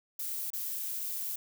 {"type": "noise with dropouts", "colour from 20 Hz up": "violet", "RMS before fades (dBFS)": -36, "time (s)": [0.19, 1.36], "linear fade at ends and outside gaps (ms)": 5, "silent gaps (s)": [0.504, 0.532], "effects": []}